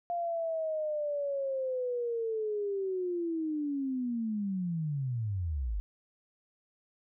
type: linear sweep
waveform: sine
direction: down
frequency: 699 to 45.89 Hz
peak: -30 dBFS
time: 0.1-5.8 s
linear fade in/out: 0 ms
effects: none